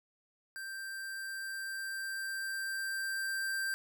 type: tone with level ramp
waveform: square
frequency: 1573 Hz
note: G6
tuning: 6 cents sharp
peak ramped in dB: -41 to -33 dBFS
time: 0.56-3.74 s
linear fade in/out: 0 ms
effects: none